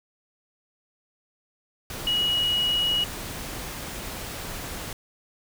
sine tone in noise, 2906 Hz, F#7, 32 cents flat, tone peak -21 dBFS, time 2.07-3.04 s, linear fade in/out 2 ms, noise pink, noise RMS -35 dBFS, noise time 1.9-4.93 s, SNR +11 dB, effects none

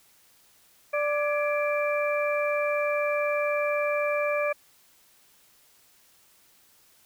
harmonic tone with a mistuned harmonic, 588 Hz, D5, 2 cents sharp, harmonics 1 / 2 / 3 / 4, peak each -25 / -32 / -36 / -31 dBFS, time 0.93-4.53 s, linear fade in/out 10 ms, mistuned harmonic 3, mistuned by -78 cents, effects white hiss -60 dBFS RMS until 7.05 s

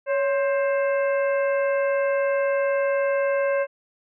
harmonic tone with a mistuned harmonic, 528 Hz, C5, 16 cents sharp, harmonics 1 / 2 / 3 / 4 / 5, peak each -20 / -32 / -31 / -36 / -38 dBFS, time 0.06-3.67 s, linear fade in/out 50 ms, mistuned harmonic 1, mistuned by +93 cents, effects none

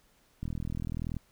click train, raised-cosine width 5 ms, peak -23 dBFS, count 31, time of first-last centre 0.43-1.167 s, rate 40.7 Hz, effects pink hiss -66 dBFS RMS until 1.31 s

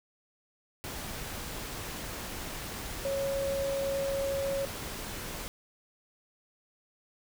sine tone in noise, 550 Hz, C#5, 14 cents flat, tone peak -29 dBFS, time 3.05-4.65 s, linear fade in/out 0 ms, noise pink, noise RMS -39 dBFS, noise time 0.84-5.48 s, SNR +7 dB, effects none

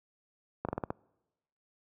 slowing click train, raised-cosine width 1 ms, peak -18 dBFS, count 6, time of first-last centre 0.65-0.904 s, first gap 37 ms, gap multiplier 1.16, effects noise-tail reverb RT60 1.0 s tail -26 dB re dry + high-pass 80 Hz 12 dB/octave

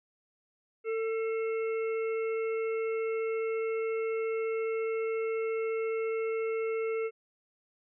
harmonic tone with a mistuned harmonic, 447.6 Hz, A4, 30 cents sharp, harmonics 1 / 3 / 5 / 6, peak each -29 / -43 / -43 / -48 dBFS, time 0.84-7.11 s, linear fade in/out 50 ms, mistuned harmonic 5, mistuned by -57 cents, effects none

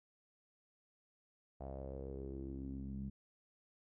sawtooth tone with low-pass filter sweep, 67.3 Hz, C2, 49 cents sharp, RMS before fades -45 dBFS, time 1.6-3.1 s, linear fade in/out 10 ms, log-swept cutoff 700 to 190 Hz, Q 5, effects none

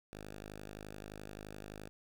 5% pulse tone, 51.6 Hz, G#1, 10 cents flat, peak -35 dBFS, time 0.13-1.89 s, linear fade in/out 0 ms, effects none

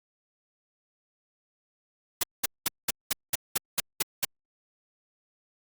white noise bursts, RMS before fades -25 dBFS, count 10, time 2.21-4.25 s, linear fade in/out 5 ms, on 24 ms, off 200 ms, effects Opus 48 kbps

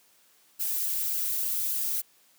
violet noise with flanger, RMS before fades -29 dBFS, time 0.59-2.02 s, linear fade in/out 20 ms, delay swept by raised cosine 0.65 to 2.95 ms, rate 3.5 Hz, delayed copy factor +0.6, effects white hiss -62 dBFS RMS until 2.38 s + high-pass 150 Hz 12 dB/octave

